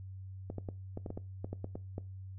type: clicks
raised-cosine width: 2 ms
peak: -26 dBFS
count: 12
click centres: 0.501 / 0.583 / 0.688 / 0.974 / 1.062 / 1.104 / 1.175 / 1.445 / 1.53 / 1.644 / 1.755 / 1.981 s
effects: noise-tail reverb RT60 0.3 s tail -20 dB re dry + added 95 Hz sine -43 dBFS peak until 2.38 s